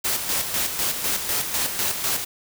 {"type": "noise with tremolo", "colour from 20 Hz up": "white", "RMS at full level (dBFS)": -23, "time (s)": [0.04, 2.25], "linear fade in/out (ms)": 10, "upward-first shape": "square", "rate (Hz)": 4, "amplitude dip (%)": 50, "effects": []}